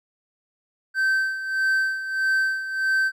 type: tone with tremolo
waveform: triangle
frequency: 1550 Hz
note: G6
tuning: 20 cents flat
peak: -16 dBFS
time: 0.94-3.12 s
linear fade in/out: 50 ms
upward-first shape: sine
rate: 1.6 Hz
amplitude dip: 70%
effects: none